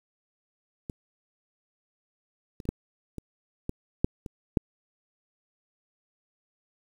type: clicks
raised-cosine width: 3 ms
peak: -22 / -27 / -29 / -13 / -23 / -17 / -8 / -24 / -8 dBFS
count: 9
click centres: 0.898 / 2.602 / 2.654 / 2.69 / 3.183 / 3.694 / 4.045 / 4.262 / 4.572 s
effects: 8-bit